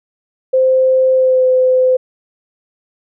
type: tone with pitch glide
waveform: sine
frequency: 520 to 512.2 Hz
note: C5 to C5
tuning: -11 to -37 cents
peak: -8 dBFS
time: 0.53-1.97 s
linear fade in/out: 10 ms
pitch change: -26 cents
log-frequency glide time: 1.14-1.45 s
effects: none